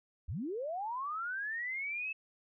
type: linear sweep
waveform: sine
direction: up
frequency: 54 to 2632 Hz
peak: -35 dBFS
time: 0.28-2.13 s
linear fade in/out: 10 ms
effects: none